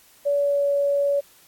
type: tone with pitch glide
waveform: sine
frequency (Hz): 571 to 566.4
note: D5 to C#5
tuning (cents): -49 to +37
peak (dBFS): -18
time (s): 0.25-1.21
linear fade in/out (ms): 20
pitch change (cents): -14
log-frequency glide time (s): 0.36-0.68
effects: white hiss -54 dBFS RMS until 1.47 s + AAC 64 kbps